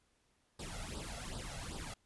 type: noise with flanger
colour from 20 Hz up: pink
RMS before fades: -44 dBFS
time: 0.59-1.94 s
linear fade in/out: 5 ms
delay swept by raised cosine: 0.22 to 1.52 ms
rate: 2.6 Hz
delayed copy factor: +0.8
effects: pink hiss -75 dBFS RMS until 2.05 s + resampled to 24000 Hz